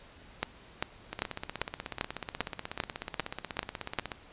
two click trains, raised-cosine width 0.3 ms, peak -12 / -19 dBFS, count 10 / 50, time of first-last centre 0.43-3.987 / 1.13-4.118 s, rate 2.53 / 16.4 Hz, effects pink hiss -54 dBFS RMS until 4.32 s + resampled to 8000 Hz

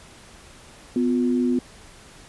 sine tone pair together, 250 / 354.5 Hz, B3 / F4, +21 / +26 cents, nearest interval tritone, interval 605 cents, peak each -19 / -25 dBFS, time 0.96-1.59 s, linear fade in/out 2 ms, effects pink hiss -47 dBFS RMS until 2.28 s + resampled to 24000 Hz

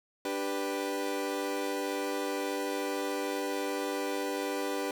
30% pulse chord, G major, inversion second, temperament equal, 293.7 / 392 / 493.9 Hz, D4 / G4 / B4, 0 / 0 / 0 cents, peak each -33 dBFS, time 0.25-4.91 s, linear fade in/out 2 ms, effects none

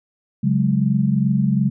sine chord, C# suspended fourth, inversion none, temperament equal, 138.59 / 185 / 207.7 Hz, C#3 / F#3 / G#3, 0 / 0 / 0 cents, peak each -19 / -20 / -19 dBFS, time 0.43-1.7 s, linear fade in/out 10 ms, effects none

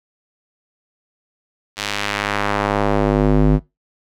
square tone with band-pass filter sweep, 51.1 Hz, G#1, 27 cents flat, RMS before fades -17 dBFS, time 1.76-3.6 s, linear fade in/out 50 ms, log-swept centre 4100 to 200 Hz, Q 0.87, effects noise-tail reverb RT60 0.2 s tail -20 dB re dry

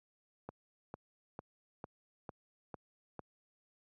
click train, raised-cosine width 1 ms, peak -29 dBFS, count 7, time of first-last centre 0.49-3.193 s, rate 2.22 Hz, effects high-pass 80 Hz 12 dB/octave

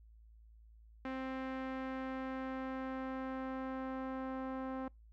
sawtooth tone with low-pass filter sweep, 262.6 Hz, C4, 6 cents sharp, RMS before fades -41 dBFS, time 1.05-4.88 s, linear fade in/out 2 ms, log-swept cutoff 2100 to 1200 Hz, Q 1.2, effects noise-tail reverb RT60 0.2 s tail -26 dB re dry + added 55 Hz sine -57 dBFS peak until 5.12 s

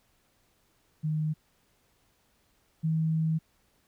sine tone pair in turn, 154.7 / 159.69 Hz, D#3 / D#3, -10 / +45 cents, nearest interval minor second, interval 55 cents, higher second, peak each -26 / -24 dBFS, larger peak second, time 1.03-1.34 / 2.83-3.39 s, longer second, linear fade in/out 20 ms, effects pink hiss -69 dBFS RMS until 3.87 s

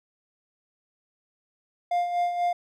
triangle tone with tremolo, 703 Hz, F5, 11 cents sharp, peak -19 dBFS, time 1.91-2.53 s, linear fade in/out 5 ms, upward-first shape sine, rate 4.1 Hz, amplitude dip 55%, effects none

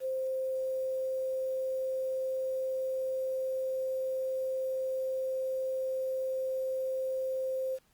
sine tone with quantisation, 523.3 Hz, C5, in tune, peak -30 dBFS, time 0-7.79 s, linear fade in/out 50 ms, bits 9, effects pink hiss -69 dBFS RMS until 7.93 s + Opus 32 kbps

